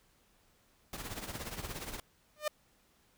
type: noise with tremolo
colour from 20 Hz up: pink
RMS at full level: -39 dBFS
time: 0.93-2 s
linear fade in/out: 2 ms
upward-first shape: triangle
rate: 17 Hz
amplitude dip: 75%
type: tone with exponential growth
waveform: sawtooth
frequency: 604 Hz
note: D5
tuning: 48 cents sharp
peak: -24 dBFS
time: 2.36-2.48 s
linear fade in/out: 5 ms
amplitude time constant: 24 ms
effects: pink hiss -69 dBFS RMS until 3.17 s